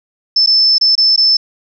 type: tone with dropouts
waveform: sine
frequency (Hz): 5274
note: E8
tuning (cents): 0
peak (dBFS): -7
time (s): 0.36-1.37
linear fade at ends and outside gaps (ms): 5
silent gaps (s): 0.462-0.472 / 0.783-0.811 / 0.954-0.978 / 1.162-1.176
effects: none